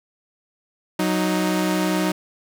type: tone pair together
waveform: sawtooth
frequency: 185 / 311.1 Hz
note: F#3 / D#4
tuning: 0 / 0 cents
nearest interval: major sixth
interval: 900 cents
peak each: -18 dBFS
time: 0.99-2.12 s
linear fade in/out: 5 ms
effects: none